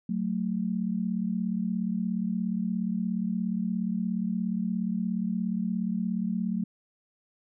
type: tone pair together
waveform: sine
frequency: 185 / 222 Hz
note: F#3 / A3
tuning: 0 / +16 cents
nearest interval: minor third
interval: 316 cents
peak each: -29 / -29 dBFS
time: 0.09-6.64 s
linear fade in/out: 5 ms
effects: none